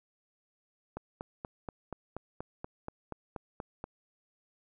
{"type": "click train", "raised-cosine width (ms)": 1, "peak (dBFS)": -24, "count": 13, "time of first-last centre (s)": [0.97, 3.841], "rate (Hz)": 4.18, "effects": []}